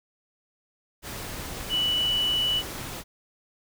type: tone in noise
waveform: sine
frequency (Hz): 2960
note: F#7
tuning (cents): 0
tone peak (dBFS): -22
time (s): 1.69-2.63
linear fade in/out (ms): 50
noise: pink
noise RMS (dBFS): -36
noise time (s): 1.02-3.04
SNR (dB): +11
effects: none